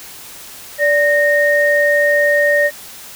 sine tone pair together, 582.7 / 1850 Hz, D5 / A#6, -14 / -14 cents, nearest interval octave + minor sixth, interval 2000 cents, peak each -13 dBFS, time 0.78-2.71 s, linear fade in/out 50 ms, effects white hiss -35 dBFS RMS until 3.15 s

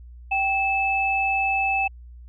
sine tone pair together, 780.3 / 2620 Hz, G5 / E7, -8 / -11 cents, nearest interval octave + major sixth, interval 2097 cents, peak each -23 / -22 dBFS, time 0.31-1.88 s, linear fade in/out 10 ms, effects added 60 Hz sine -40 dBFS peak until 2.28 s

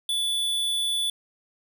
square tone, 3464 Hz, A7, 28 cents flat, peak -24 dBFS, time 0.09-1.1 s, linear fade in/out 2 ms, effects none

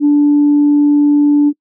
sine tone, 291.8 Hz, D4, 11 cents flat, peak -5 dBFS, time 0-1.53 s, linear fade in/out 50 ms, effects noise-tail reverb RT60 0.1 s tail -25 dB re dry + tanh soft clip ceiling -3 dBFS

